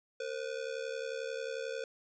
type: ring-modulated tone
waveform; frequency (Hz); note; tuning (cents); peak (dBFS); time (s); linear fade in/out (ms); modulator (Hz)
square; 493.9; B4; 0; -34; 0.2-1.84; 2; 35.6
effects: resampled to 16000 Hz